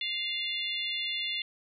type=harmonic tone; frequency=698.5 Hz; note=F5; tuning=in tune; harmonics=3 / 4 / 5 / 6; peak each=-37 / -35 / -34 / -40 dBFS; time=0.01-1.42 s; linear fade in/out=2 ms; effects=none